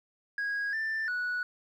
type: tone with pitch steps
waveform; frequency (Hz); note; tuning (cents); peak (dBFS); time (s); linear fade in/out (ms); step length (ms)
sine; 1647 / 1776 / 1471; G#6 / A6 / F#6; -15 / +16 / -11; -27; 0.38-1.43; 2; 350
effects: tanh soft clip ceiling -28 dBFS + 11-bit